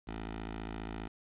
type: tone with notch filter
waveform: 10% pulse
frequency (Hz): 54.9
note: A1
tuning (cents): -3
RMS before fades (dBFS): -41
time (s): 0.07-1.08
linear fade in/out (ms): 10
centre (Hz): 130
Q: 1.3
effects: resampled to 8000 Hz + 11-bit